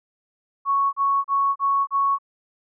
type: tone bursts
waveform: sine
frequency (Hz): 1108.7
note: C#6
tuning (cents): 0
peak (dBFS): -17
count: 5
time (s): 0.65-2.186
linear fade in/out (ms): 50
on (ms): 280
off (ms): 34
effects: none